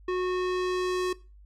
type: tone with low-pass filter sweep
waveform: square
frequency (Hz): 365.5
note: F#4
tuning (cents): -21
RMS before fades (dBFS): -28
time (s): 0.08-1.13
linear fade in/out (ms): 5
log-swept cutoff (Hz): 2600 to 8900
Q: 0.74
effects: noise-tail reverb RT60 0.3 s tail -19 dB re dry + added 50 Hz sine -49 dBFS peak until 1.45 s